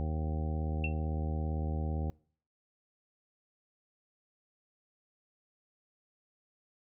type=harmonic tone; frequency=77.78 Hz; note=D#2; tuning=in tune; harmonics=1 / 2 / 3 / 4 / 5 / 6 / 7 / 9 / 10; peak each=-32 / -38 / -42 / -46 / -48 / -49 / -47 / -52 / -48 dBFS; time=0-2.1 s; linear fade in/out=0 ms
type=tone with exponential decay; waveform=sine; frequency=2700 Hz; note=E7; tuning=41 cents sharp; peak=-29 dBFS; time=0.84-0.94 s; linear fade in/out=2 ms; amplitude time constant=21 ms
effects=noise-tail reverb RT60 0.5 s tail -24 dB re dry